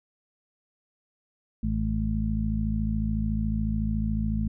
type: harmonic tone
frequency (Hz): 53.9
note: A1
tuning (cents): -35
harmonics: 1 / 2 / 3 / 4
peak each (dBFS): -28 / -31 / -34 / -28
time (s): 1.63-4.48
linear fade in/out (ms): 5
effects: none